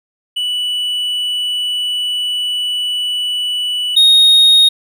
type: tone pair in turn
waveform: triangle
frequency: 2960 / 3729 Hz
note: F#7 / A#7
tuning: 0 / 0 cents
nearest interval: major third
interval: 400 cents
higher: second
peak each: -14 / -4 dBFS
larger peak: second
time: 0.36-3.96 / 3.96-4.69 s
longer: first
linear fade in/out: 10 ms
effects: none